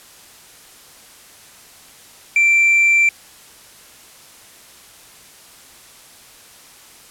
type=tone with tanh clipping; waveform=sine; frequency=2349 Hz; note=D7; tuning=in tune; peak=-11 dBFS; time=2.36-3.09 s; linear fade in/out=2 ms; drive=2 dB; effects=white hiss -44 dBFS RMS until 7.1 s + low-pass 12000 Hz 12 dB/octave